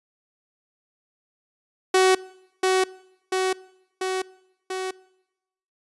sawtooth tone with echo, 374.9 Hz, F#4, 23 cents sharp, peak -11 dBFS, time 1.94-2.15 s, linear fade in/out 5 ms, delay 690 ms, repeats 4, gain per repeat -3 dB, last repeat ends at 4.91 s, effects noise-tail reverb RT60 0.9 s tail -22 dB re dry + resampled to 24000 Hz

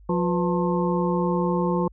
harmonic tone with a mistuned harmonic, 177.7 Hz, F3, 30 cents sharp, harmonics 1 / 2 / 3 / 5 / 6, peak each -23 / -26 / -28 / -30 / -31 dBFS, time 0.09-1.88 s, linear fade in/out 5 ms, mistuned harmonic 3, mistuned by -110 cents, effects added 50 Hz sine -46 dBFS peak until 1.92 s

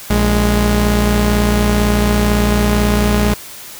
sawtooth tone pair together, 57.96 / 207.7 Hz, A#1 / G#3, -9 / 0 cents, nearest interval octave + minor seventh, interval 2209 cents, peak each -10 dBFS, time 0.1-3.34 s, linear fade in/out 5 ms, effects white hiss -33 dBFS RMS until 3.79 s

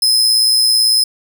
sawtooth tone with amplitude modulation, 5100 Hz, D#8, 42 cents sharp, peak -5 dBFS, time 0.02-1.04 s, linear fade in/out 5 ms, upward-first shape sine, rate 118 Hz, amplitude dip 50%, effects none

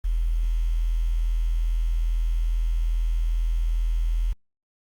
sine tone with quantisation, 41.2 Hz, E1, in tune, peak -20 dBFS, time 0.04-4.33 s, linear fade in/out 10 ms, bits 8, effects Opus 32 kbps

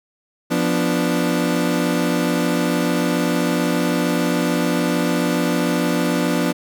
30% pulse chord, B diminished, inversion second, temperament equal, 174.61 / 246.9 / 293.7 Hz, F3 / B3 / D4, 0 / 0 / 0 cents, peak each -19 dBFS, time 0.5-6.53 s, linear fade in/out 20 ms, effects none

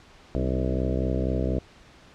harmonic tone with a mistuned harmonic, 64.1 Hz, C2, 35 cents flat, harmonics 1 / 2 / 3 / 4 / 5 / 6 / 7 / 8 / 9 / 10, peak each -27 / -30 / -32 / -33 / -34 / -35 / -35 / -36 / -37 / -37 dBFS, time 0.35-1.59 s, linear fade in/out 0 ms, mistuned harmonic 4, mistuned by +43 cents, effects pink hiss -52 dBFS RMS until 2.14 s + low-pass 5000 Hz 12 dB/octave

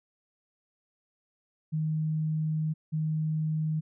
sine tone pair in turn, 156.1 / 156.1 Hz, D#3 / D#3, +6 / +6 cents, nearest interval unison, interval 0 cents, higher neither, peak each -26 dBFS, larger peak neither, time 1.72-2.74 / 2.92-3.81 s, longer first, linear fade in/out 20 ms, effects none

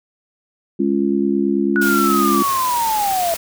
harmonic tone, 69.3 Hz, C#2, in tune, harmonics 3 / 4 / 5, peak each -19 / -19 / -19 dBFS, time 0.79-2.43 s, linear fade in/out 10 ms
sine linear sweep, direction down, 1480 to 658 Hz, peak -16 dBFS, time 1.76-3.34 s, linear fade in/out 0 ms
white noise, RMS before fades -26 dBFS, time 1.81-3.37 s, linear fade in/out 10 ms
effects none

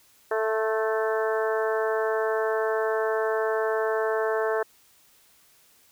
harmonic tone with a mistuned harmonic, 220 Hz, A3, in tune, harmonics 2 / 3 / 4 / 5 / 6 / 7 / 8, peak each -25 / -29 / -34 / -34 / -36 / -35 / -36 dBFS, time 0.31-4.63 s, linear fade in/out 5 ms, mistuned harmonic 5, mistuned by -20 cents, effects white hiss -59 dBFS RMS until 5.91 s

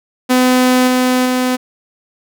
sawtooth tone with level steps, 253.2 Hz, B3, 43 cents sharp, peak -5 / -7 / -9 dBFS, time 0.29-1.57 s, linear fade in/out 20 ms, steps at 0.87 / 1.25 s, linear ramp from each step 10 ms, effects none

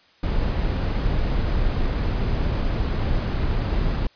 brown noise, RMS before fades -22 dBFS, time 0.23-4.07 s, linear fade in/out 5 ms, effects white hiss -56 dBFS RMS until 4.15 s + resampled to 11025 Hz

